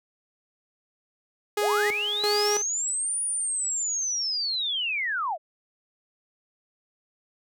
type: tone with tremolo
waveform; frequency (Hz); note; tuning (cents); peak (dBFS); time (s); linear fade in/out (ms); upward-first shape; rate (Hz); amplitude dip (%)
sawtooth; 415.3; G#4; 0; -19; 1.57-2.62; 5; square; 1.5; 75
type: linear two-way sweep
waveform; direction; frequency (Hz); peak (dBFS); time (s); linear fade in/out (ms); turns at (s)
sine; up then down; 383 to 9700 to 577; -25; 1.6-5.38; 50; 3.22
effects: none